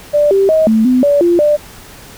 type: tone with pitch steps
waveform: sine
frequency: 589 / 391.1 / 633 / 220.8 / 253.2 / 575 / 346 / 594 Hz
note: D5 / G4 / D#5 / A3 / B3 / D5 / F4 / D5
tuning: +5 / -4 / +30 / +6 / +43 / -37 / -16 / +20 cents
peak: -7 dBFS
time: 0.13-1.57 s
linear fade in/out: 20 ms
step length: 180 ms
effects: pink hiss -36 dBFS RMS until 2.17 s